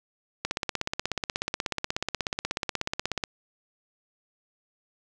click train, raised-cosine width 0.2 ms, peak -10 dBFS, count 47, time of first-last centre 0.45-3.238 s, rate 16.5 Hz, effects none

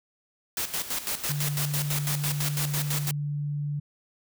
white noise with tremolo, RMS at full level -29 dBFS, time 0.57-3.11 s, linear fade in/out 2 ms, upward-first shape square, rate 6 Hz, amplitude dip 70%
sine tone, 145.9 Hz, D3, 11 cents flat, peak -27 dBFS, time 1.29-3.8 s, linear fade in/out 10 ms
effects none

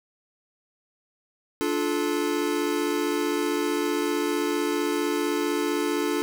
square chord, D minor, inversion none, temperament equal with one note detuned, 293.7 / 349.2 / 433.4 Hz, D4 / F4 / A4, 0 / 0 / -26 cents, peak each -28 / -29 / -29 dBFS, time 1.61-6.22 s, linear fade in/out 0 ms, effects none

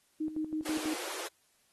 sine tone with tremolo, 311.1 Hz, D#4, in tune, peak -30 dBFS, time 0.2-0.94 s, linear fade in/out 10 ms, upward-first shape square, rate 6.1 Hz, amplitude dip 70%
pink high-pass noise, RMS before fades -40 dBFS, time 0.65-1.28 s, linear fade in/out 10 ms, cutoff 330 Hz, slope 96 dB/octave
effects white hiss -70 dBFS RMS until 1.72 s + AAC 32 kbps

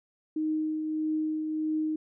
sine tone with tremolo, 311.1 Hz, D#4, in tune, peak -25 dBFS, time 0.36-1.96 s, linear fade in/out 5 ms, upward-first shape triangle, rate 1.6 Hz, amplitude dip 40%, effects none

